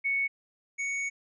sine / square tone pair in turn, 2217 / 2227 Hz, C#7 / C#7, 0 / +7 cents, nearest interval unison, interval 7 cents, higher second, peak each -25 / -30 dBFS, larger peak first, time 0.04-0.28 / 0.78-1.1 s, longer second, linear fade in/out 20 ms, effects resampled to 16000 Hz

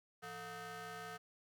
20% pulse ring-modulated tone, 274.4 Hz, C#4, 17 cents flat, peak -38 dBFS, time 0.22-1.18 s, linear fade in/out 20 ms, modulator 993 Hz, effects none

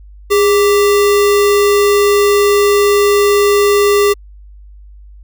sine tone with sample-and-hold, 408.9 Hz, G#4, 27 cents flat, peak -7 dBFS, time 0.3-4.14 s, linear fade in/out 20 ms, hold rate 1575 Hz, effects added 50 Hz sine -34 dBFS peak until 5.23 s

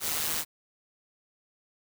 white noise with amplitude modulation, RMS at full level -27 dBFS, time 0-0.45 s, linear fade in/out 50 ms, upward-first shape sine, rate 155 Hz, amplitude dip 70%, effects none

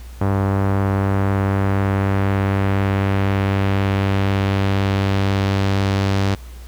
sawtooth tone with low-pass filter sweep, 98 Hz, G2, in tune, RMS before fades -18 dBFS, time 0.21-6.35 s, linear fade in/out 5 ms, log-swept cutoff 1200 to 5100 Hz, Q 1.1, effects added 60 Hz sine -33 dBFS peak until 6.67 s + pink hiss -46 dBFS RMS until 6.67 s

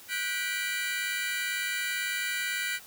sawtooth chord, G major seventh, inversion third, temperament just, 1470 / 1568 / 1960 / 2352 Hz, F#6 / G6 / B6 / D7, -12 / 0 / -14 / +2 cents, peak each -31 / -34 / -30 / -31 dBFS, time 0.08-2.8 s, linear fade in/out 50 ms, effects white hiss -50 dBFS RMS until 2.86 s

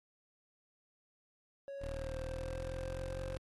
triangle tone with pitch glide, 554.4 to 525.1 Hz, C#5 to C5, 0 to +6 cents, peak -40 dBFS, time 1.68-3.37 s, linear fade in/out 0 ms, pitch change -94 cents, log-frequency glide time 1.82-2.18 s
20% pulse linear sweep, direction up, 38.61 to 46.32 Hz, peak -36 dBFS, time 1.81-3.38 s, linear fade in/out 10 ms
effects AAC 32 kbps

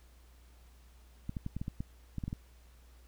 clicks, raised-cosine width 5 ms, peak -24 dBFS, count 11, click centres 1.294 / 1.368 / 1.464 / 1.566 / 1.615 / 1.681 / 1.805 / 2.183 / 2.238 / 2.28 / 2.329 s, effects added 60 Hz sine -56 dBFS peak until 3.07 s + pink hiss -66 dBFS RMS until 3.07 s

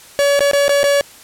45% pulse tone with dropouts, 567 Hz, C#5, 39 cents sharp, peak -11 dBFS, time 0.19-1.01 s, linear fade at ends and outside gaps 0 ms, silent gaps 0.393-0.406 / 0.513-0.533 / 0.681-0.693 / 0.832-0.84 s, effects white hiss -41 dBFS RMS until 1.23 s + low-pass 12000 Hz 12 dB/octave

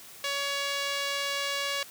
sawtooth tone with band-pass filter, 562 Hz, C#5, 24 cents sharp, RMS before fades -31 dBFS, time 0.24-1.83 s, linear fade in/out 2 ms, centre 3500 Hz, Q 0.85, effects white hiss -48 dBFS RMS until 1.9 s + high-pass 60 Hz 12 dB/octave

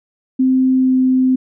sine tone with pitch glide, 259.8 to 258.2 Hz, C4 to C4, -12 to -23 cents, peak -10 dBFS, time 0.39-1.36 s, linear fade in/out 10 ms, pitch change -11 cents, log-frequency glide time 0.75-0.95 s, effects none

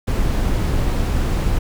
brown noise, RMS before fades -18 dBFS, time 0.07-1.59 s, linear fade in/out 10 ms, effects none

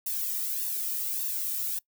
violet noise with flanger, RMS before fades -31 dBFS, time 0.06-1.79 s, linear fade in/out 5 ms, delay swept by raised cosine 1.1 to 1.66 ms, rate 1.7 Hz, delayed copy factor +0.7, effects noise-tail reverb RT60 0.1 s tail -22 dB re dry

